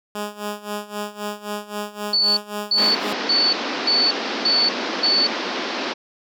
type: tone with tremolo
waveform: 10% pulse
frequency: 207.7 Hz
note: G#3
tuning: in tune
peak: -16 dBFS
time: 0.15-3.13 s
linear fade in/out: 2 ms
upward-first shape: sine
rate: 3.8 Hz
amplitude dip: 85%
type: tone bursts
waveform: sine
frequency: 4475 Hz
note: C#8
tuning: 16 cents sharp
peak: -15 dBFS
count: 6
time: 2.13-5.27 s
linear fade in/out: 5 ms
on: 240 ms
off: 340 ms
type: band-pass noise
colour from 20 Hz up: pink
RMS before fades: -26 dBFS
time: 2.77-5.94 s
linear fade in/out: 20 ms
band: 220 to 5300 Hz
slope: 48 dB/octave
effects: none